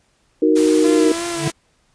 sine chord, D# minor, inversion none, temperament equal, 311.1 / 370 / 466.2 Hz, D#4 / F#4 / A#4, 0 / 0 / 0 cents, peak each -14 / -18 / -16 dBFS, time 0.42-1.12 s, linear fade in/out 5 ms
white noise, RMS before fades -27 dBFS, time 0.55-1.52 s, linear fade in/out 20 ms
sawtooth tone with vibrato, 337.7 Hz, E4, 42 cents sharp, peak -19 dBFS, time 0.84-1.5 s, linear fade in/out 0 ms, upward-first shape sine, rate 2.9 Hz, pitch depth 36 cents each way
square tone with exponential growth, 146.83 Hz, D3, in tune, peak -16 dBFS, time 1.29-1.48 s, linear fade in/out 2 ms, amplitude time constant 40 ms
effects pink hiss -61 dBFS RMS until 1.94 s + resampled to 22050 Hz

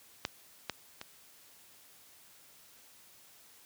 clicks, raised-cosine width 0.2 ms, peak -14 / -16 / -24 dBFS, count 3, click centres 0.251 / 0.697 / 1.014 s, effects white hiss -59 dBFS RMS until 3.65 s + high-pass 60 Hz 12 dB/octave

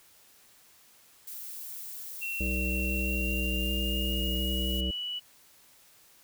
violet noise, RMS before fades -41 dBFS, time 1.27-4.81 s, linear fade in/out 5 ms
sine tone with pitch glide, 2721 to 2950 Hz, F7 to F#7, -46 to -6 cents, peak -32 dBFS, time 2.21-5.2 s, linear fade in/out 20 ms, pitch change +140 cents, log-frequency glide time 2.96-4.95 s
harmonic tone, 64.2 Hz, C2, 32 cents flat, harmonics 1 / 3 / 5 / 7 / 9, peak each -30 / -35 / -39 / -43 / -44 dBFS, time 2.4-4.91 s, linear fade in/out 5 ms
effects white hiss -59 dBFS RMS until 6.23 s

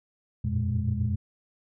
sine tone cluster, 87.1 / 95.8 / 111.7 / 118.3 / 207.6 Hz, F2 / G2 / A2 / A#2 / G#3, -4 / -39 / +27 / +26 / 0 cents, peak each -28 / -34 / -33 / -28 / -32 dBFS, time 0.44-1.16 s, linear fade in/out 10 ms, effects tanh soft clip ceiling -15 dBFS

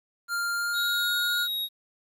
square tone with pitch glide, 1396.9 to 1431.2 Hz, F6 to F6, 0 to +42 cents, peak -27 dBFS, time 0.28-1.48 s, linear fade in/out 50 ms, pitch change +42 cents, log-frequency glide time 0.52-1.17 s
square tone with vibrato, 3800 Hz, A#7, 33 cents sharp, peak -28 dBFS, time 0.73-1.69 s, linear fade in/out 50 ms, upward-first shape triangle, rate 1.9 Hz, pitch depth 10 cents each way
effects 10-bit

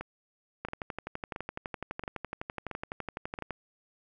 two click trains, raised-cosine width 0.5 ms, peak -20 / -22 dBFS, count 35 / 6, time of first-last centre 0.65-3.507 / 0.01-3.388 s, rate 11.9 / 1.48 Hz, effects none

